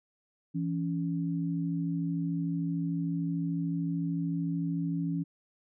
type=tone pair together; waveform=sine; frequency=167.06 / 280.5 Hz; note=E3 / C#4; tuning=+23 / +21 cents; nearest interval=major sixth; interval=898 cents; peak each=-30 / -33 dBFS; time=0.54-5.24 s; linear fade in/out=20 ms; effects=none